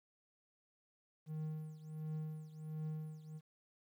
triangle tone with tremolo, 155.56 Hz, D#3, in tune, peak -36 dBFS, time 1.26-3.41 s, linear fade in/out 50 ms, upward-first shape triangle, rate 1.4 Hz, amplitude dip 85%, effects 12-bit

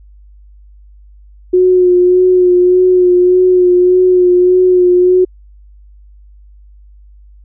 sine tone with vibrato, 362.6 Hz, F#4, 35 cents flat, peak -5 dBFS, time 1.53-5.25 s, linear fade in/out 10 ms, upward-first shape sine, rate 1.7 Hz, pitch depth 24 cents each way, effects added 50 Hz sine -37 dBFS peak until 7.44 s

